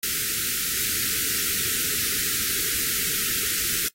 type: band-stop noise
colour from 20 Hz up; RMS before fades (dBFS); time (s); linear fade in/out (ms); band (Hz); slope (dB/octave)
white; -25; 0.03-3.88; 2; 470 to 1300; 96
effects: noise-tail reverb RT60 0.1 s tail -19 dB re dry + AAC 48 kbps